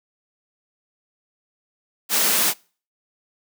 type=high-pass noise; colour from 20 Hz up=white; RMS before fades=-19 dBFS; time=2.09-2.54 s; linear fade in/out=50 ms; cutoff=160 Hz; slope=96 dB/octave; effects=noise-tail reverb RT60 0.4 s tail -25 dB re dry